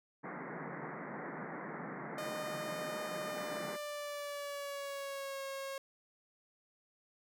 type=band-pass noise; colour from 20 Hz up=pink; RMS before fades=-44 dBFS; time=0.23-3.77 s; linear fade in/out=20 ms; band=140 to 2100 Hz; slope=96 dB/octave
type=tone with pitch glide; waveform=sawtooth; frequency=611 to 544.3 Hz; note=D#5 to C#5; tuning=-32 to -32 cents; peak=-36 dBFS; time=2.18-5.78 s; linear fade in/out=2 ms; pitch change=-200 cents; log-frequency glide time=3.19-5.43 s
effects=none